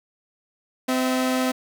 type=tone pair together; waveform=sawtooth; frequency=256.8 / 649 Hz; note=C4 / E5; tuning=-32 / -27 cents; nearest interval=octave + major third; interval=1605 cents; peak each=-17 / -25 dBFS; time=0.88-1.52 s; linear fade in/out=10 ms; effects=none